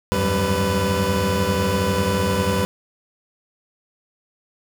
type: tone cluster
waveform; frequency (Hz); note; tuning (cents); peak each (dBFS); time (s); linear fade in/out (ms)
25% pulse; 76 / 91.3 / 101.4 / 194.8 / 497.8; D#2 / F#2 / G#2 / G3 / B4; -40 / -23 / -41 / -11 / +14; -28 / -20 / -25 / -20 / -19; 0.12-2.65; 0
effects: none